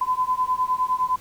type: beating tone pair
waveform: sine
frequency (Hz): 1009 / 1018.8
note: B5 / C6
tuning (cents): +37 / -46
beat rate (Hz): 9.8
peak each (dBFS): -23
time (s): 0.01-1.16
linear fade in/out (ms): 5
effects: pink hiss -48 dBFS RMS until 1.2 s